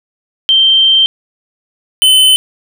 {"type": "tone pair in turn", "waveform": ["sine", "square"], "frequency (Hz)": [3136, 3045], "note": ["G7", "F#7"], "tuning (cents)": [0, 49], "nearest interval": "minor second", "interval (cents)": 51, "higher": "first", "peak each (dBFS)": -5, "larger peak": "neither", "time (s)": [[0.49, 1.06], [2.02, 2.36]], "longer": "first", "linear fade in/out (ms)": 0, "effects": []}